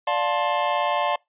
square chord, D minor seventh, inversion none, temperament just, 587.3 / 704.8 / 881 / 1057.2 Hz, D5 / F5 / A5 / C6, 0 / +16 / +2 / +18 cents, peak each -27 dBFS, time 0.07-1.16 s, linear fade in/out 5 ms, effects noise-tail reverb RT60 0.2 s tail -26 dB re dry + resampled to 8000 Hz

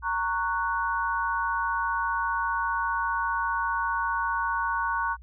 sine chord, F# major, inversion first, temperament just, 925 / 1110 / 1480 Hz, A#5 / C#6 / F#6, -14 / +2 / 0 cents, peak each -29 dBFS, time 0.02-5.17 s, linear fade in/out 50 ms, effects added 60 Hz sine -44 dBFS peak until 5.22 s

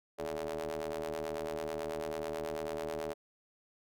sawtooth ring-modulated tone, 77.78 Hz, D#2, in tune, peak -29 dBFS, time 0.18-3.14 s, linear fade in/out 20 ms, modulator 501 Hz, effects none

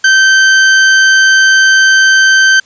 40% pulse tone, 1552 Hz, G6, 18 cents flat, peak -3 dBFS, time 0.04-2.6 s, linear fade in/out 5 ms, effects white hiss -45 dBFS RMS until 2.65 s + resampled to 16000 Hz

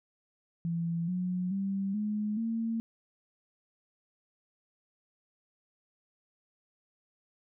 sine tone with pitch steps, 168.2 / 181.32 / 195.46 / 210.7 / 227.1 Hz, E3 / F#3 / G3 / G#3 / A#3, +35 / -35 / -5 / +25 / -45 cents, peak -29 dBFS, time 0.65-2.8 s, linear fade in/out 0 ms, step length 430 ms, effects none

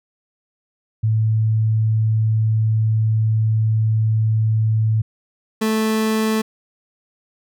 sine / 30% pulse tone pair in turn, 110 / 219 Hz, A2 / A3, 0 / -8 cents, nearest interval octave, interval 1192 cents, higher second, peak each -14 dBFS, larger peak neither, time 1.03-5.02 / 5.61-6.42 s, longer first, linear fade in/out 10 ms, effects none

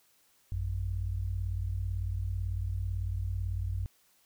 sine tone pair together, 54.49 / 92.5 Hz, A1 / F#2, -16 / 0 cents, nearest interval major sixth, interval 916 cents, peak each -34 / -32 dBFS, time 0.52-3.86 s, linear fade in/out 0 ms, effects white hiss -67 dBFS RMS until 4.25 s

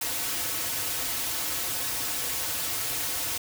white noise with comb filter, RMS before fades -30 dBFS, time 0.01-3.38 s, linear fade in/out 5 ms, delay 5 ms, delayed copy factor -1, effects none

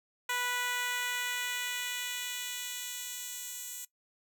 10% pulse tone with high-pass filter sweep, 491.7 Hz, B4, 8 cents flat, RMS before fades -36 dBFS, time 0.29-3.85 s, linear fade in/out 5 ms, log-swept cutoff 1000 to 7100 Hz, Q 0.87, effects noise-tail reverb RT60 0.1 s tail -18 dB re dry

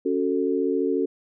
sine chord, F# minor, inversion second, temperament just, 277.5 / 370 / 444 Hz, C#4 / F#4 / A4, +2 / 0 / +16 cents, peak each -25 dBFS, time 0.05-1.06 s, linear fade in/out 10 ms, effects none

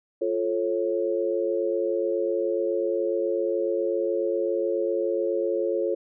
sine chord, F augmented, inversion none, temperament just, 349.2 / 436.5 / 545.7 Hz, F4 / A4 / C#5, 0 / -14 / -27 cents, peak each -27 dBFS, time 0.21-5.95 s, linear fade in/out 10 ms, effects none

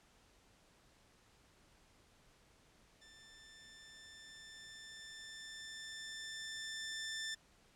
15% pulse tone with level ramp, 1775 Hz, A6, 15 cents sharp, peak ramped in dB -53 to -33 dBFS, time 3.01-7.35 s, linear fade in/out 10 ms, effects pink hiss -68 dBFS RMS until 7.75 s + low-pass 9000 Hz 12 dB/octave

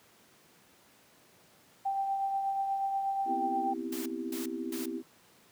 sine tone with tremolo, 784 Hz, G5, in tune, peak -27 dBFS, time 1.85-3.74 s, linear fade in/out 10 ms, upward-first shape triangle, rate 8.3 Hz, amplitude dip 40%
sine chord, C major seventh, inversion third, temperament equal, 246.9 / 261.6 / 329.6 / 392 Hz, B3 / C4 / E4 / G4, 0 / 0 / 0 / 0 cents, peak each -40 / -39 / -37 / -41 dBFS, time 3.25-5.03 s, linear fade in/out 50 ms
white noise bursts, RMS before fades -42 dBFS, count 3, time 3.92-4.86 s, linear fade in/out 5 ms, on 140 ms, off 260 ms
effects pink hiss -61 dBFS RMS until 5.51 s + high-pass 150 Hz 12 dB/octave

